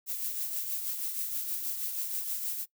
violet noise with tremolo, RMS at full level -32 dBFS, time 0.06-2.66 s, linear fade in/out 50 ms, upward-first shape triangle, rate 6.3 Hz, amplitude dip 50%, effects noise-tail reverb RT60 0.1 s tail -20 dB re dry

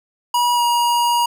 square tone with pitch glide, 966 to 953.3 Hz, B5 to A#5, -39 to +39 cents, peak -15 dBFS, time 0.34-1.26 s, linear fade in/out 5 ms, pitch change -22 cents, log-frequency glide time 0.55-0.61 s, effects none

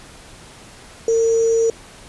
sine tone with sample-and-hold, 455.1 Hz, A#4, 42 cents flat, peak -13 dBFS, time 1.08-1.7 s, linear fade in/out 2 ms, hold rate 6300 Hz, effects pink hiss -42 dBFS RMS until 2.08 s + resampled to 24000 Hz

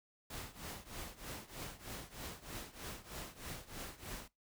pink noise with tremolo, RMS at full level -44 dBFS, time 0.3-4.28 s, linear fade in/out 5 ms, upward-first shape triangle, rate 3.2 Hz, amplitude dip 90%, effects noise-tail reverb RT60 0.2 s tail -21 dB re dry

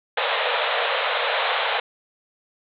pink band-pass noise, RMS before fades -23 dBFS, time 0.17-1.8 s, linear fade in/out 5 ms, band 460 to 3900 Hz, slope 96 dB/octave, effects none

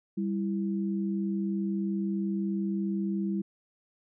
sine tone pair together, 197.17 / 331.6 Hz, G3 / E4, +10 / +10 cents, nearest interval major sixth, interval 900 cents, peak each -28 / -34 dBFS, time 0.17-3.42 s, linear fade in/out 10 ms, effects none

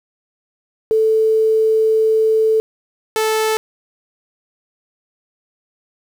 sine / sawtooth tone pair in turn, 440 / 437.5 Hz, A4 / A4, 0 / -10 cents, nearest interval unison, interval 10 cents, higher first, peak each -11 dBFS, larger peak neither, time 0.91-2.6 / 3.16-3.57 s, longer first, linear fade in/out 0 ms, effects 7-bit

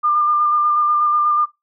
sine tone with vibrato, 1200 Hz, D6, 37 cents sharp, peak -13 dBFS, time 0.03-1.46 s, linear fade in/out 20 ms, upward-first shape square, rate 8.2 Hz, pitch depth 13 cents each way, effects noise-tail reverb RT60 0.2 s tail -21 dB re dry

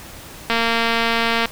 click train, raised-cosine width 0.3 ms, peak -3 dBFS, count 221, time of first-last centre 0.5-1.457 s, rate 230 Hz, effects pink hiss -38 dBFS RMS until 1.51 s

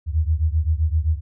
sine beating tone pair, 76 / 83.7 Hz, D#2 / E2, -40 / +27 cents, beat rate 7.7 Hz, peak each -19 / -21 dBFS, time 0.06-1.21 s, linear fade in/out 50 ms, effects none

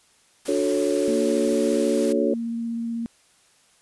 white noise, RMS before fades -36 dBFS, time 0.45-2.13 s, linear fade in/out 10 ms
sine chord, D major seventh, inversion none, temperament equal with one note detuned, 293.7 / 365.7 / 440 / 554.4 Hz, D4 / F#4 / A4 / C#5, 0 / -20 / 0 / 0 cents, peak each -25 dBFS, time 0.48-2.34 s, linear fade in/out 5 ms
sine tone with vibrato, 231.6 Hz, A#3, 11 cents flat, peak -25 dBFS, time 1.08-3.06 s, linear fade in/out 0 ms, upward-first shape sine, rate 16 Hz, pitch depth 9 cents each way
effects white hiss -59 dBFS RMS until 3.81 s + resampled to 24000 Hz

